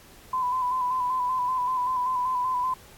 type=tone with vibrato; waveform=sine; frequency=1008 Hz; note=B5; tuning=35 cents sharp; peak=-23 dBFS; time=0.33-2.74 s; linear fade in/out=5 ms; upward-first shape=square; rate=5.2 Hz; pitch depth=31 cents each way; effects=pink hiss -51 dBFS RMS until 2.97 s + AAC 64 kbps